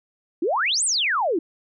sine exponential two-way sweep, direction up then down, 299.9 to 9410 to 299.9 Hz, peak -19 dBFS, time 0.42-1.39 s, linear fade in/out 5 ms, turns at 0.84 s, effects none

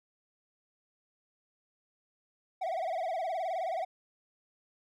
triangle tone with vibrato, 701 Hz, F5, 6 cents sharp, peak -29 dBFS, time 2.61-3.85 s, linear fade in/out 10 ms, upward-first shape sine, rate 19 Hz, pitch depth 160 cents each way, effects none

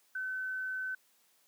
sine tone, 1521 Hz, F#6, 47 cents sharp, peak -34 dBFS, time 0.15-0.95 s, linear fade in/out 5 ms, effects white hiss -69 dBFS RMS until 1.47 s + high-pass 200 Hz 12 dB/octave

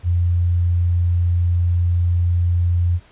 sine tone, 87.31 Hz, F2, in tune, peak -14 dBFS, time 0.03-3 s, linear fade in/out 50 ms, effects pink hiss -51 dBFS RMS until 3.11 s + resampled to 8000 Hz

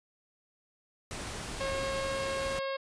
pink noise, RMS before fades -39 dBFS, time 1.11-2.59 s, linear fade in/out 0 ms
harmonic tone, 542 Hz, C#5, 39 cents flat, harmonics 1 / 2 / 3 / 4 / 5 / 6 / 7 / 8 / 9, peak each -33 / -39 / -43 / -45 / -47 / -49 / -50 / -51 / -52 dBFS, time 1.6-2.77 s, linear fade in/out 10 ms
effects resampled to 22050 Hz

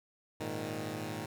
10% pulse chord, Ab suspended second, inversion none, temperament equal, 103.83 / 116.54 / 155.56 Hz, Ab2 / Bb2 / Eb3, 0 / 0 / 0 cents, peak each -33 dBFS, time 0.4-1.26 s, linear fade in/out 5 ms, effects none

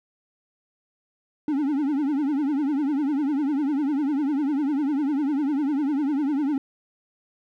triangle tone with vibrato, 286.4 Hz, D4, 43 cents flat, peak -19 dBFS, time 1.48-6.58 s, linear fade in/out 2 ms, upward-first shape triangle, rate 10 Hz, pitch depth 170 cents each way, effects none

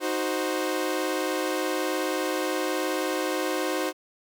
sawtooth chord, C diminished, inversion first, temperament equal, 311.1 / 370 / 523.3 Hz, Eb4 / Gb4 / C5, 0 / 0 / 0 cents, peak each -26 dBFS, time 0-3.93 s, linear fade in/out 50 ms, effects none

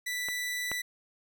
sawtooth tone, 1975.5 Hz, B6, in tune, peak -28 dBFS, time 0.06-0.82 s, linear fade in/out 10 ms
clicks, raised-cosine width 0.5 ms, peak -24 / -19 dBFS, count 2, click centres 0.286 / 0.716 s
effects none

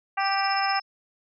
harmonic tone, 392 Hz, G4, in tune, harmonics 2 / 3 / 4 / 5 / 6 / 7, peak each -25 / -29 / -31 / -33 / -35 / -36 dBFS, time 0.17-0.8 s, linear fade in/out 10 ms
sine tone with tremolo, 5220 Hz, E8, 18 cents flat, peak -27 dBFS, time 0.19-0.82 s, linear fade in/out 50 ms, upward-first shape sine, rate 16 Hz, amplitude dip 70%
effects none

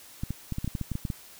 clicks, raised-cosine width 5 ms, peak -18 dBFS, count 12, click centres 0.235 / 0.306 / 0.523 / 0.584 / 0.645 / 0.677 / 0.752 / 0.813 / 0.917 / 0.954 / 1.052 / 1.102 s, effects white hiss -50 dBFS RMS until 1.39 s

